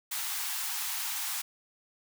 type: high-pass noise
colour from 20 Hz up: white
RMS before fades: -34 dBFS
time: 0.11-1.42 s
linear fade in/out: 10 ms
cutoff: 750 Hz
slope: 96 dB/octave
effects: none